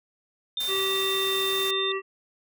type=tone; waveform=sine; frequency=3600 Hz; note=A7; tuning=39 cents sharp; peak=-26 dBFS; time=0.57-1.92 s; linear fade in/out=2 ms
type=noise; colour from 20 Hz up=white; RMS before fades=-36 dBFS; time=0.6-1.71 s; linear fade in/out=5 ms
type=harmonic tone; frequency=386.6 Hz; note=G4; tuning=24 cents flat; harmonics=1 / 3 / 5 / 7; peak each=-28 / -33 / -35 / -36 dBFS; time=0.67-2.02 s; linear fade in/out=50 ms
effects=none